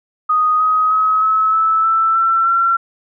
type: tone with pitch steps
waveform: sine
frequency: 1244.5 / 1260.4 / 1276.5 / 1292.9 / 1309.4 / 1326.1 / 1343.1 / 1360.3 Hz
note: D#6 / D#6 / D#6 / E6 / E6 / E6 / E6 / F6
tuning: 0 / +22 / +44 / -34 / -12 / +10 / +32 / -46 cents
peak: -11 dBFS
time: 0.29-2.77 s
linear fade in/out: 10 ms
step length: 310 ms
effects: none